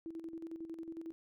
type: tone with tremolo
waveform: sine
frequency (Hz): 328.2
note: E4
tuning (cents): -8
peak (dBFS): -40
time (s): 0.06-1.12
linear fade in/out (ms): 0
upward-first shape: square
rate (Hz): 11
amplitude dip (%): 60
effects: none